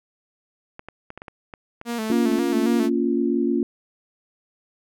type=clicks; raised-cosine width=0.5 ms; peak=-22 dBFS; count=10; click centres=0.794 / 0.886 / 1.104 / 1.176 / 1.219 / 1.282 / 1.538 / 1.814 / 2.32 / 2.387 s
type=tone with vibrato; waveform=sawtooth; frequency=227.4 Hz; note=A#3; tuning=43 cents flat; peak=-21 dBFS; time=1.85-2.9 s; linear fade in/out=50 ms; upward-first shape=square; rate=3.7 Hz; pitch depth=65 cents each way
type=chord; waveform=sine; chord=Bb minor; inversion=none; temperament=just; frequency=233.1 / 279.7 / 349.6 Hz; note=Bb3 / Db4 / F4; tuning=0 / +16 / +2 cents; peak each=-23 dBFS; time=2.1-3.63 s; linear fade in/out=2 ms
effects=none